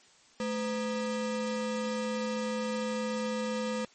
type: ring-modulated tone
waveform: square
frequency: 361.9 Hz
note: F#4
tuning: 38 cents flat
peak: -28 dBFS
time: 0.4-3.85 s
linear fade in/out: 2 ms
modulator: 145 Hz
effects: white hiss -60 dBFS RMS until 3.94 s + MP3 32 kbps